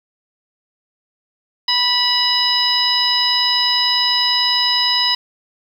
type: harmonic tone with a mistuned harmonic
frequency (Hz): 980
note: B5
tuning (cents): -14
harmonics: 1 / 2 / 3 / 4 / 5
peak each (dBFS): -23 / -25 / -21 / -19 / -17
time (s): 1.68-5.15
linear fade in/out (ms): 5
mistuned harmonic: 5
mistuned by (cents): +45
effects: 7-bit